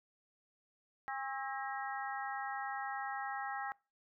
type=harmonic tone with a mistuned harmonic; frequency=270 Hz; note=C#4; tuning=45 cents flat; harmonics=3 / 4 / 5 / 6 / 7; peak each=-40 / -47 / -45 / -47 / -46 dBFS; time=1.08-3.72 s; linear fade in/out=0 ms; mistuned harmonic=5; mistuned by=-48 cents; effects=noise-tail reverb RT60 0.3 s tail -24 dB re dry